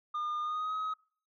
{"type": "tone with pitch glide", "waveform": "sine", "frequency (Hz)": [1213, 1268.9], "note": ["D#6", "D#6"], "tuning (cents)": [-44, 34], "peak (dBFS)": -29, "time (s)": [0.14, 0.94], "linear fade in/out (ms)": 10, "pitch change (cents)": 78, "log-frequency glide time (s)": [0.41, 0.74], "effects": ["noise-tail reverb RT60 0.5 s tail -26 dB re dry", "tanh soft clip ceiling -31 dBFS"]}